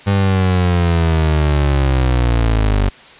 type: linear sweep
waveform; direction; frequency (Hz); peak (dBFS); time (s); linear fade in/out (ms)
30% pulse; down; 100.3 to 48.31; -9; 0.06-2.9; 20
effects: white hiss -40 dBFS RMS until 3.19 s + resampled to 8000 Hz